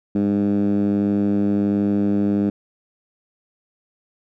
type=tone with band-pass filter; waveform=10% pulse; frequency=101.4 Hz; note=G#2; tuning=41 cents flat; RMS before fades=-19 dBFS; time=0.15-2.5 s; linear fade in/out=5 ms; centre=240 Hz; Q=3.5; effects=none